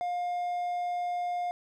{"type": "tone", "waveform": "triangle", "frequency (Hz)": 709, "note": "F5", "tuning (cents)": 26, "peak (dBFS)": -27, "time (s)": [0.01, 1.51], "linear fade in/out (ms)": 0, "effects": []}